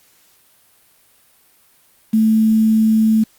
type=tone with quantisation; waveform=sine; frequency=220 Hz; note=A3; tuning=in tune; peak=-10 dBFS; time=2.13-3.24 s; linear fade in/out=10 ms; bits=6; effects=white hiss -54 dBFS RMS until 3.38 s + Opus 48 kbps